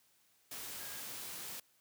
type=tone in noise; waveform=sine; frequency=1633 Hz; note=G#6; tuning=30 cents flat; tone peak=-56 dBFS; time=0.8-1.01 s; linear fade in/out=5 ms; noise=white; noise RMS=-45 dBFS; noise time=0.51-1.6 s; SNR=-14 dB; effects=white hiss -71 dBFS RMS until 1.8 s + high-pass 60 Hz 12 dB/octave